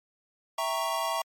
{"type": "chord", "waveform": "square", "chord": "E diminished seventh", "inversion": "none", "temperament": "equal with one note detuned", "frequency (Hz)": [659.3, 793.1, 932.3, 1108.7], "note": ["E5", "G5", "Bb5", "Db6"], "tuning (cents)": [0, 20, 0, 0], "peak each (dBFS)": [-33, -38, -33, -33], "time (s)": [0.58, 1.22], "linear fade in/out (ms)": 5, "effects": ["MP3 64 kbps"]}